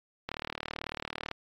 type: click train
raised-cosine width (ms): 0.3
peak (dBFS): -18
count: 40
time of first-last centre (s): 0.29-1.314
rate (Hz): 38.1
effects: AAC 48 kbps